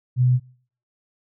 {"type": "tone", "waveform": "sine", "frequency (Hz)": 125.6, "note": "B2", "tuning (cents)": 30, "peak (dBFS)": -14, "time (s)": [0.16, 0.4], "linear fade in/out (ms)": 50, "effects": ["noise-tail reverb RT60 0.5 s tail -23 dB re dry"]}